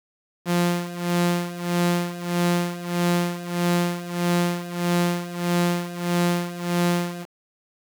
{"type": "tone with tremolo", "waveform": "sawtooth", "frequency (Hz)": 174.61, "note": "F3", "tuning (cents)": 0, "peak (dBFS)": -14, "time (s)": [0.45, 7.26], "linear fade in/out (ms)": 50, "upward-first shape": "sine", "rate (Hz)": 1.6, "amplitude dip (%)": 80, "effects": ["7-bit"]}